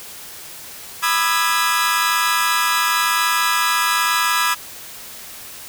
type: chord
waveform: sawtooth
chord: E major seventh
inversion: second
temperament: equal with one note detuned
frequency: 987.8 / 1217.5 / 1318.5 / 1661.2 Hz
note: B5 / D#6 / E6 / G#6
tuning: 0 / -38 / 0 / 0 cents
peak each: -18 dBFS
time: 1.02-4.55 s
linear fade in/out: 20 ms
effects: white hiss -36 dBFS RMS until 5.68 s